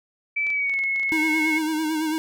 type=tone with pitch glide; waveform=sine; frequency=2313 to 2183 Hz; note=D7 to C#7; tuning=-27 to -27 cents; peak=-21 dBFS; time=0.36-1.59 s; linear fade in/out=10 ms; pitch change=-100 cents; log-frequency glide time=0.5-0.79 s
type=clicks; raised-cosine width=0.2 ms; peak=-24 dBFS; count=10; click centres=0.468 / 0.503 / 0.696 / 0.739 / 0.79 / 0.838 / 0.961 / 0.997 / 1.032 / 1.093 s
type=tone with vibrato; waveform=square; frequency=313.1 Hz; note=D#4; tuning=11 cents sharp; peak=-23 dBFS; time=1.12-2.18 s; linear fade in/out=0 ms; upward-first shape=sine; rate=9 Hz; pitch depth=46 cents each way
effects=none